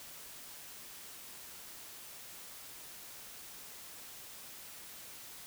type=silence; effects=white hiss -50 dBFS RMS until 5.46 s